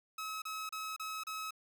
sawtooth tone bursts, 1284 Hz, E6, 46 cents flat, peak -35 dBFS, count 5, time 0.18-1.508 s, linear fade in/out 5 ms, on 240 ms, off 32 ms, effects none

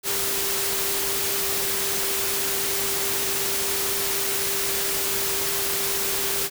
sine tone in noise, 394.8 Hz, G4, 12 cents sharp, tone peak -33 dBFS, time 0.03-6.5 s, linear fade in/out 50 ms, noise white, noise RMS -25 dBFS, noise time 0.03-6.5 s, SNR -11 dB, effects none

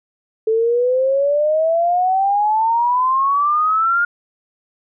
sine exponential sweep, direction up, 436.7 to 1426 Hz, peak -13 dBFS, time 0.47-4.05 s, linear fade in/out 5 ms, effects none

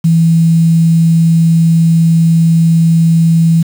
sine tone with quantisation, 164.81 Hz, E3, in tune, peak -5 dBFS, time 0.04-3.63 s, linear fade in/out 10 ms, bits 5, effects none

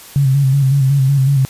sine tone with vibrato, 136.6 Hz, C#3, 25 cents flat, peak -9 dBFS, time 0.16-1.45 s, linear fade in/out 0 ms, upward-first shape square, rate 5.4 Hz, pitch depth 50 cents each way, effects white hiss -37 dBFS RMS until 1.49 s + resampled to 32000 Hz

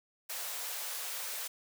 white high-pass noise, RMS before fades -39 dBFS, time 0.29-1.48 s, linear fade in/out 10 ms, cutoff 450 Hz, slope 48 dB/octave, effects none

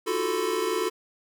square tone cluster, 317.5 / 353.1 / 374.1 / 439.6 / 1008 Hz, D#4 / F4 / F#4 / A4 / B5, +35 / +19 / +19 / -2 / +35 cents, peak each -38 / -32 / -31 / -29 / -35 dBFS, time 0.06-0.9 s, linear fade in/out 20 ms, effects none

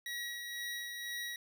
25% pulse tone with tremolo, 1913 Hz, A#6, 44 cents sharp, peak -34 dBFS, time 0.06-1.36 s, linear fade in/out 2 ms, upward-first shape sine, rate 2 Hz, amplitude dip 35%, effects none

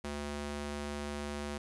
square tone with high-pass filter, 72.8 Hz, D2, 15 cents flat, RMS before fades -39 dBFS, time 0.04-1.58 s, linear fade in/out 5 ms, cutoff 150 Hz, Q 0.59, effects resampled to 24000 Hz + 11-bit

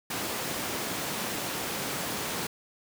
pink high-pass noise, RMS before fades -33 dBFS, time 0.1-2.47 s, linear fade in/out 5 ms, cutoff 170 Hz, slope 12 dB/octave, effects none

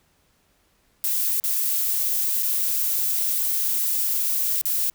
violet noise with dropouts, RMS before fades -23 dBFS, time 1.04-4.9 s, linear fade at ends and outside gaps 0 ms, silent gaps 1.4-1.439 / 2.424-2.429 / 4.614-4.655 s, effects pink hiss -64 dBFS RMS until 4.94 s

